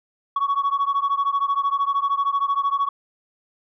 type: beating tone pair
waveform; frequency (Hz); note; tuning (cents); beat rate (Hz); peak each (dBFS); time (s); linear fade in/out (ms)
sine; 1113 / 1126; C#6 / C#6; +7 / +27; 13; -20 / -21; 0.36-2.89; 5
effects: tanh soft clip ceiling -15 dBFS